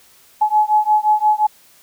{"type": "beating tone pair", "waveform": "sine", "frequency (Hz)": [848, 853.7], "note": ["G#5", "G#5"], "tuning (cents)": [36, 47], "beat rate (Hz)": 5.7, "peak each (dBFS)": -15, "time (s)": [0.41, 1.47], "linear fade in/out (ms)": 10, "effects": ["white hiss -50 dBFS RMS until 1.82 s"]}